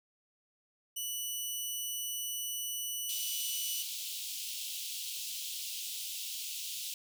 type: tone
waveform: 10% pulse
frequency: 2960 Hz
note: F#7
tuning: in tune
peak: -27 dBFS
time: 0.96-3.83 s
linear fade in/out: 10 ms
type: high-pass noise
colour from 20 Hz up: pink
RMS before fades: -40 dBFS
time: 3.09-6.94 s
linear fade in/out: 2 ms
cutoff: 2800 Hz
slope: 48 dB/octave
effects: none